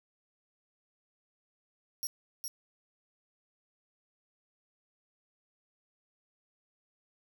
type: tone with echo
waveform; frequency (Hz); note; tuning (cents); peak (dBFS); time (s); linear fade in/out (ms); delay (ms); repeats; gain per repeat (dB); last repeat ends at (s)
20% pulse; 5620; F8; +10; -28; 2.03-2.07; 0; 410; 1; -3; 2.48
effects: none